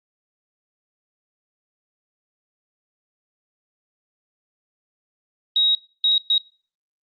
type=tone bursts at uneven times; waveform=sine; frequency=3800 Hz; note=A#7; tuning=33 cents sharp; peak=-15 dBFS; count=3; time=5.56-5.75 / 6.04-6.18 / 6.3-6.38 s; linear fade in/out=2 ms; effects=noise-tail reverb RT60 0.4 s tail -22 dB re dry + Opus 32 kbps